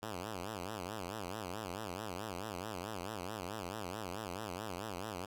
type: tone with vibrato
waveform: 5% pulse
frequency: 98.5 Hz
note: G2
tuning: 9 cents sharp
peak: -29 dBFS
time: 0.02-5.26 s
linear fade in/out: 10 ms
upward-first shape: sine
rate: 4.6 Hz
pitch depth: 220 cents each way
effects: none